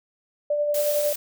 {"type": "tone with tremolo", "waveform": "sine", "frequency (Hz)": 589, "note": "D5", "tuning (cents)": 5, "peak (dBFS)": -19, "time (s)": [0.5, 1.13], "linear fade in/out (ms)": 5, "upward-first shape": "sine", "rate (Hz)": 11, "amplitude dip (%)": 35}
{"type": "noise", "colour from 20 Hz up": "blue", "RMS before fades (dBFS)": -30, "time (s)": [0.74, 1.16], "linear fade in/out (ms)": 5}
{"effects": []}